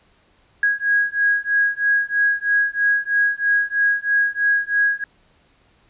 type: beating tone pair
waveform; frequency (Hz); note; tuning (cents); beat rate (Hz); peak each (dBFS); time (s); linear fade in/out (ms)
sine; 1648 / 1651.1; G#6 / G#6; -14 / -11; 3.1; -19; 0.63-5.04; 2
effects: pink hiss -58 dBFS RMS until 5.89 s + resampled to 8000 Hz